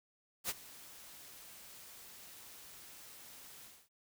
white noise with ADSR envelope, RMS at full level -35 dBFS, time 0.44-3.89 s, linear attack 54 ms, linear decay 34 ms, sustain -19 dB, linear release 260 ms, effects none

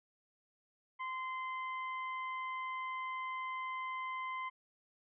30% pulse tone, 1036 Hz, C6, 17 cents flat, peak -35 dBFS, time 0.99-4.5 s, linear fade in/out 20 ms, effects resampled to 8000 Hz

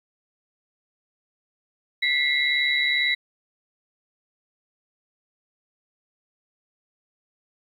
sine tone cluster, 1975 / 2117 / 3907 Hz, B6 / C7 / B7, 0 / +20 / -19 cents, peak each -24 dBFS, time 2.02-3.15 s, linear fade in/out 10 ms, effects 9-bit

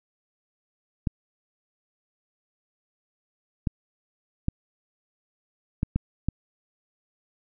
clicks, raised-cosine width 5 ms, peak -11 dBFS, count 6, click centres 1.072 / 3.672 / 4.484 / 5.831 / 5.96 / 6.286 s, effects none

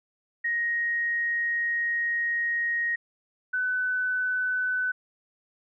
sine tone pair in turn, 1876 / 1503.2 Hz, A#6 / F#6, +11 / +27 cents, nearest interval major third, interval 384 cents, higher first, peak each -24 dBFS, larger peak neither, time 0.44-2.96 / 3.53-4.92 s, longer first, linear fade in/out 10 ms, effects none

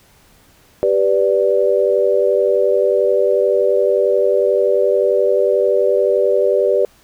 sine chord, G major, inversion none, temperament equal with one note detuned, 392 / 493.9 / 585.3 Hz, G4 / B4 / D5, 0 / 0 / -6 cents, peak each -16 dBFS, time 0.83-6.85 s, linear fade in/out 0 ms, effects pink hiss -51 dBFS RMS until 7.03 s

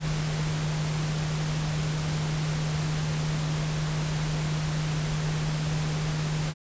sine tone in noise, 153.7 Hz, D#3, 21 cents flat, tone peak -26 dBFS, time 0-6.54 s, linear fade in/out 50 ms, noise pink, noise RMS -34 dBFS, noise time 0-6.54 s, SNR +5 dB, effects resampled to 16000 Hz

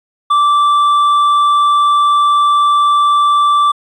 triangle tone with hard clipping, 1168 Hz, D6, 10 cents flat, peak -9 dBFS, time 0.3-3.72 s, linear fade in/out 10 ms, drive 8 dB, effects resampled to 22050 Hz

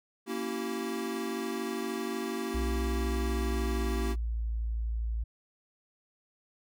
square chord, A# diminished seventh, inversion none, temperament equal with one note detuned, 233.1 / 277.2 / 329.6 / 382.6 Hz, A#3 / C#4 / E4 / G4, 0 / 0 / 0 / -42 cents, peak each -38 / -41 / -39 / -37 dBFS, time 0.26-4.16 s, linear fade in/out 50 ms
sine tone with pitch glide, 62 to 56.2 Hz, B1 to A1, +7 to +37 cents, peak -29 dBFS, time 2.54-5.24 s, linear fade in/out 10 ms, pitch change -170 cents, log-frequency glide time 3.36-4.42 s
effects none

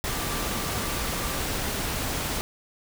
sine tone in noise, 1174.7 Hz, D6, in tune, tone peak -40 dBFS, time 0.09-1.39 s, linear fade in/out 0 ms, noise pink, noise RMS -29 dBFS, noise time 0.04-2.41 s, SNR -14 dB, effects none

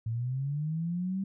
sine linear sweep, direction up, 110 to 196 Hz, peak -29 dBFS, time 0.06-1.24 s, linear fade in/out 5 ms, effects none

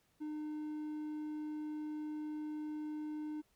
triangle tone, 303.9 Hz, D#4, 41 cents flat, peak -37 dBFS, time 0.2-3.42 s, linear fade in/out 20 ms, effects pink hiss -75 dBFS RMS until 3.55 s

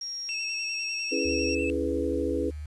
sine tone, 5588 Hz, F8, in tune, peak -32 dBFS, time 0.01-1.55 s, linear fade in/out 5 ms
triangle tone with vibrato, 2642 Hz, E7, 3 cents sharp, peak -30 dBFS, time 0.29-1.7 s, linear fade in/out 0 ms, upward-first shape square, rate 10 Hz, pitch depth 23 cents each way
sine chord, C# minor seventh, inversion none, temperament equal with one note detuned, 277.2 / 329.6 / 419.6 / 493.9 Hz, C#4 / E4 / G#4 / B4, 0 / 0 / +18 / 0 cents, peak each -31 dBFS, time 1.11-2.51 s, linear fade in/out 20 ms
sine tone with pitch glide, 76 to 75.13 Hz, D#2 to D2, -40 to +40 cents, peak -34 dBFS, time 1.25-2.66 s, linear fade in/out 5 ms, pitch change -20 cents, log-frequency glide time 1.88-2.07 s
effects resampled to 24000 Hz + 9-bit

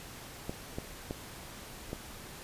clicks, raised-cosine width 2 ms, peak -22 dBFS, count 4, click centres 0.495 / 0.785 / 1.109 / 1.931 s, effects pink hiss -47 dBFS RMS until 2.43 s + resampled to 32000 Hz

